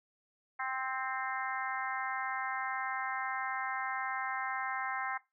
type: harmonic tone with a mistuned harmonic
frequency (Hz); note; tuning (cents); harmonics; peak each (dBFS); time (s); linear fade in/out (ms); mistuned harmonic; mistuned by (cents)
261.6; C4; 0; 3 / 4 / 5 / 6 / 7 / 8; -39 / -40 / -41 / -42 / -42 / -43; 0.59-5.18; 10; 6; +16
effects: noise-tail reverb RT60 0.2 s tail -17 dB re dry